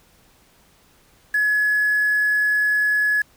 sine tone with quantisation, 1695 Hz, G#6, 35 cents sharp, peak -16 dBFS, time 1.34-3.22 s, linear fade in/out 5 ms, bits 6, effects pink hiss -56 dBFS RMS until 3.36 s

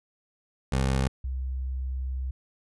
20% pulse / sine tone pair in turn, 66.2 / 64.84 Hz, C2 / C2, +21 / -15 cents, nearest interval unison, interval 36 cents, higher first, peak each -18 / -28 dBFS, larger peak first, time 0.72-1.08 / 1.24-2.31 s, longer second, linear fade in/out 5 ms, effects resampled to 24000 Hz

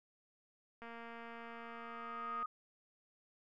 click train, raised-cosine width 0.5 ms, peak -36 dBFS, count 374, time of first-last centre 0.82-2.428 s, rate 232 Hz
sine tone with exponential growth, 1244.5 Hz, D#6, in tune, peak -36 dBFS, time 0.85-2.46 s, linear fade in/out 5 ms, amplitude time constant 350 ms
effects none

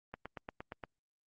click train, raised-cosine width 0.5 ms, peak -27 dBFS, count 7, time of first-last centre 0.14-0.838 s, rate 8.6 Hz, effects Opus 32 kbps

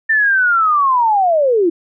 sine linear sweep, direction down, 1800 to 318.9 Hz, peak -10 dBFS, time 0.09-1.7 s, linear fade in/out 10 ms, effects none

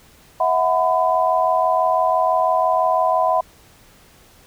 sine tone cluster, 647 / 733 / 1005 Hz, E5 / F#5 / B5, -32 / -16 / +30 cents, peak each -19 dBFS, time 0.4-3.41 s, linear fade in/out 5 ms, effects pink hiss -50 dBFS RMS until 4.46 s

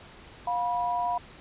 sine tone pair together, 709 / 976 Hz, F5 / B5, +26 / -21 cents, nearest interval tritone, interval 553 cents, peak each -28 dBFS, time 0.47-1.18 s, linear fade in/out 5 ms, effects pink hiss -49 dBFS RMS until 1.4 s + resampled to 8000 Hz

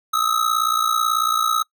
square ring-modulated tone, 1280 Hz, D#6, 49 cents sharp, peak -15 dBFS, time 0.13-1.63 s, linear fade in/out 10 ms, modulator 29.1 Hz, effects noise-tail reverb RT60 0.1 s tail -24 dB re dry

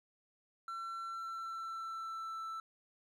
triangle tone with pitch glide, 1350 to 1325.3 Hz, E6 to E6, +41 to +9 cents, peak -38 dBFS, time 0.68-2.6 s, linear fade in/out 2 ms, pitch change -32 cents, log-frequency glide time 1.05-2.47 s, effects none

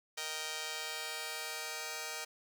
5% pulse chord, Eb major, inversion second, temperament just, 466.7 / 622.3 / 777.8 Hz, Bb4 / Eb5 / G5, +2 / 0 / -14 cents, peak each -32 dBFS, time 0.17-2.25 s, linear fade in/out 10 ms, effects none

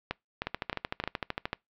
two click trains, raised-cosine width 0.3 ms, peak -14 / -14 dBFS, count 15 / 4, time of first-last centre 0.47-1.531 / 0.11-1.039 s, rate 13.2 / 3.23 Hz, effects noise-tail reverb RT60 0.2 s tail -25 dB re dry + low-pass 4000 Hz 12 dB/octave

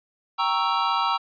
square chord, G diminished seventh, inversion none, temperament equal, 784 / 932.3 / 1108.7 / 1318.5 Hz, G5 / Bb5 / Db6 / Fb6, 0 / 0 / 0 / 0 cents, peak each -30 / -26 / -28 / -26 dBFS, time 0.38-1.18 s, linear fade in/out 20 ms, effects resampled to 11025 Hz

